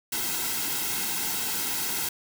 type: noise with comb filter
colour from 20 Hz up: white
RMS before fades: -29 dBFS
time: 0.12-2.09 s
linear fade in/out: 5 ms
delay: 1.7 ms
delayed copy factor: -0.7
effects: none